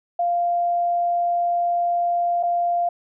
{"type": "tone with dropouts", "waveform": "sine", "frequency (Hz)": 696, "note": "F5", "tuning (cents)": -6, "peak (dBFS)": -18, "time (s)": [0.19, 2.89], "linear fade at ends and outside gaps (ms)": 5, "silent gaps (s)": [2.429, 2.433], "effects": []}